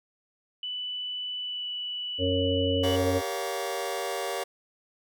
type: tone with pitch glide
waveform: sine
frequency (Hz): 2982 to 2960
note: F#7 to F#7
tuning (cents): +13 to 0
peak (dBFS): -31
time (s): 0.63-2.96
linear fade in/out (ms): 2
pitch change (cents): -13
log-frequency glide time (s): 1.4-1.67
type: harmonic tone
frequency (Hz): 91.9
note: F#2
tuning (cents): -11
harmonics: 1 / 3 / 5 / 6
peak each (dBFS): -29 / -29 / -29 / -29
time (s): 2.18-3.22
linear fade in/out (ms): 50
type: chord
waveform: sawtooth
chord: G half-diminished seventh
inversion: none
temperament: just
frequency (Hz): 392 / 470.4 / 564.5 / 705.6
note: G4 / Bb4 / Db5 / F5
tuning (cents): 0 / +16 / +31 / +18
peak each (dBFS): -31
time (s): 2.83-4.44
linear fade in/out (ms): 10
effects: none